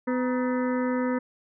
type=harmonic tone with a mistuned harmonic; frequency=252.1 Hz; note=B3; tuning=36 cents sharp; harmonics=1 / 2 / 4 / 5 / 6 / 7 / 8; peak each=-25 / -29 / -35 / -38 / -42 / -40 / -43 dBFS; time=0.07-1.19 s; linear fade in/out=10 ms; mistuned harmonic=4; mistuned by=-100 cents; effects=none